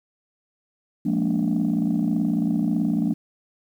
sine chord, Bb dominant seventh, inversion second, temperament just, 174.81 / 209.8 / 233.1 / 291.4 Hz, F3 / Ab3 / Bb3 / D4, +2 / +18 / 0 / -13 cents, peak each -24 / -24 / -23 / -24 dBFS, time 1.05-3.14 s, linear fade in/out 10 ms, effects tanh soft clip ceiling -14 dBFS + 9-bit

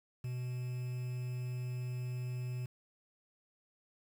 triangle tone with quantisation, 124.6 Hz, B2, 16 cents sharp, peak -34 dBFS, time 0.24-2.66 s, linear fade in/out 5 ms, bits 9, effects none

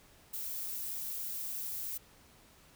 violet noise, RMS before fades -39 dBFS, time 0.33-1.98 s, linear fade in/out 10 ms, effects pink hiss -61 dBFS RMS until 2.75 s

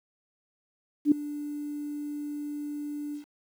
sine tone with ADSR envelope, 293.7 Hz, D4, in tune, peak -14 dBFS, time 1.05-3.25 s, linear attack 67 ms, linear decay 4 ms, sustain -18 dB, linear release 110 ms, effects 9-bit

